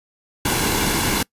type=noise with comb filter; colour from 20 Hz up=pink; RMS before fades=-20 dBFS; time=0.45-1.23 s; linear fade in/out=5 ms; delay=1.6 ms; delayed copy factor=-0.5; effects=noise-tail reverb RT60 0.1 s tail -24 dB re dry + resampled to 32000 Hz